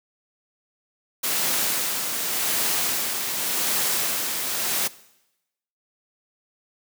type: noise with tremolo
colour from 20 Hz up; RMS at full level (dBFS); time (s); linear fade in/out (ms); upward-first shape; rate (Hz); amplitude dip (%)
white; -23; 1.23-4.88; 10; sine; 0.87; 40
effects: noise-tail reverb RT60 0.9 s tail -19 dB re dry + high-pass 150 Hz 12 dB/octave